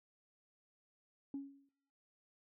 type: tone with exponential decay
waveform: sine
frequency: 277.2 Hz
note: C#4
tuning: in tune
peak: -36 dBFS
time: 1.34-1.69 s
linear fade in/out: 2 ms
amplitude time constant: 76 ms
effects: noise-tail reverb RT60 0.8 s tail -25 dB re dry + tanh soft clip ceiling -35 dBFS